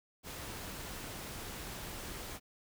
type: noise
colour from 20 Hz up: pink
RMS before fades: -44 dBFS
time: 0.23-2.4 s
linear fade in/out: 50 ms
effects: none